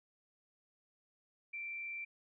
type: tone with frequency modulation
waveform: sine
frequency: 2349 Hz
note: D7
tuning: in tune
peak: -40 dBFS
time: 1.53-2.05 s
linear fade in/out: 10 ms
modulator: 76.1 Hz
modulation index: 0.38
effects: none